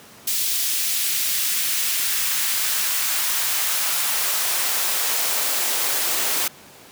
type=noise with high-pass filter sweep; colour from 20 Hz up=white; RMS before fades=-22 dBFS; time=0.27-6.48 s; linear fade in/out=5 ms; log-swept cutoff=3200 to 310 Hz; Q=0.83; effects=pink hiss -45 dBFS RMS until 6.91 s + high-pass 150 Hz 12 dB/octave